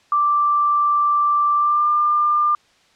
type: tone with pitch glide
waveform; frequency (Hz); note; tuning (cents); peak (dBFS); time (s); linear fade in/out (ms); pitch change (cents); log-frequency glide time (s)
sine; 1174.7 to 1197.3; D6 to D6; 0 to +33; -14; 0.12-2.55; 2; +33; 1.56-1.88
effects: white hiss -56 dBFS RMS until 2.95 s + low-pass 5000 Hz 12 dB/octave